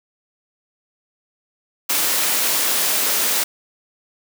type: high-pass noise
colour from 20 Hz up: white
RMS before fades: -19 dBFS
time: 1.89-3.44 s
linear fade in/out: 10 ms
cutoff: 250 Hz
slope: 12 dB/octave
effects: none